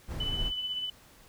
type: noise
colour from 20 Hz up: brown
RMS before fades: -33 dBFS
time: 0.07-0.52 s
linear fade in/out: 50 ms
type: tone with tremolo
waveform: sine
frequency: 2998 Hz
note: F#7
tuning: 22 cents sharp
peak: -29 dBFS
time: 0.2-0.9 s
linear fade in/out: 5 ms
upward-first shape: triangle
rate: 16 Hz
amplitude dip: 50%
effects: pink hiss -57 dBFS RMS until 1.28 s